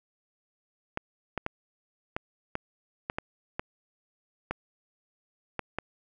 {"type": "clicks", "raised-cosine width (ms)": 0.5, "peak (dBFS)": -15, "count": 11, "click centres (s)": [0.974, 1.377, 1.464, 2.165, 2.554, 3.099, 3.185, 3.595, 4.51, 5.593, 5.786], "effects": []}